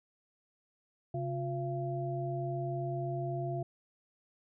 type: tone cluster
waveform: sine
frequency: 135.5 / 354.5 / 681 Hz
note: C#3 / F4 / F5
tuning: -39 / +26 / -44 cents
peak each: -35 / -39 / -38 dBFS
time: 1.14-3.63 s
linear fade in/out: 5 ms
effects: none